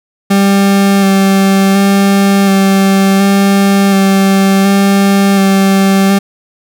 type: tone with vibrato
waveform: 40% pulse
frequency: 196 Hz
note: G3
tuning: in tune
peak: -5 dBFS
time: 0.3-6.19 s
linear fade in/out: 10 ms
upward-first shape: square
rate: 0.69 Hz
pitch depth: 14 cents each way
effects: none